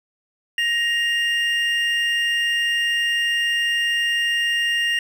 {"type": "tone pair together", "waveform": "triangle", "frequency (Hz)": [1875, 2807], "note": ["A#6", "F7"], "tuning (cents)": [10, 8], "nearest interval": "perfect fifth", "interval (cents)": 698, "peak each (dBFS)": [-19, -20], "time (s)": [0.58, 4.99], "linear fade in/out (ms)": 2, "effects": []}